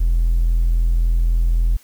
triangle tone, 41.85 Hz, E1, 27 cents sharp, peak -10 dBFS, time 0-1.77 s, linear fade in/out 10 ms, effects tanh soft clip ceiling -9 dBFS + white hiss -51 dBFS RMS until 1.83 s

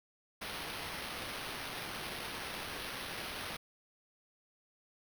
white noise with sample-and-hold, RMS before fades -42 dBFS, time 0.41-3.57 s, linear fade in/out 10 ms, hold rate 7350 Hz, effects none

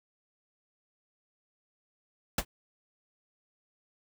pink noise with exponential decay, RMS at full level -21 dBFS, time 2.38-2.45 s, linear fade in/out 5 ms, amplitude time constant 15 ms, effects none

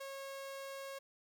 sawtooth tone, 546 Hz, C#5, 26 cents flat, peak -40 dBFS, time 0-0.99 s, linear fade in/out 10 ms, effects none

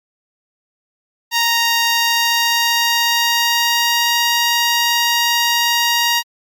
10% pulse tone with pitch glide, 932.3 to 942.6 Hz, A#5 to A#5, 0 to +19 cents, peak -5 dBFS, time 1.31-6.23 s, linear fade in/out 50 ms, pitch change +19 cents, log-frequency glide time 1.88-4.17 s, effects Opus 48 kbps

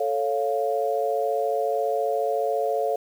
sine chord, A augmented, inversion none, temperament equal, 440 / 554.4 / 698.5 Hz, A4 / C#5 / E#5, 0 / 0 / 0 cents, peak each -26 dBFS, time 0-2.96 s, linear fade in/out 5 ms, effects 8-bit

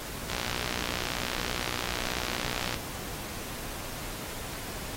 click train, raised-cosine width 0.2 ms, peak -13 dBFS, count 150, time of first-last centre 0.3-2.743 s, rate 61 Hz, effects pink hiss -39 dBFS RMS until 4.96 s + AAC 48 kbps

